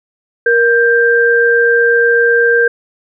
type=tone pair together; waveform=sine; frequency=470.3 / 1582 Hz; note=A#4 / G6; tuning=+15 / +15 cents; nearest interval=octave + major sixth; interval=2100 cents; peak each=-10 dBFS; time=0.46-2.68 s; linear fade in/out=5 ms; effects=none